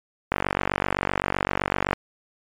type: click train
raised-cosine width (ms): 0.5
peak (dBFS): -6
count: 78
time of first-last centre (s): 0.32-1.931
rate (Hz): 47.8
effects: MP3 96 kbps